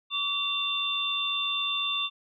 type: tone cluster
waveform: sine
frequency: 1146 / 2750 / 3556 Hz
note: D6 / F7 / A7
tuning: -43 / -27 / +18 cents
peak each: -34 / -32 / -28 dBFS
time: 0.1-2.1 s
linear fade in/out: 50 ms
effects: none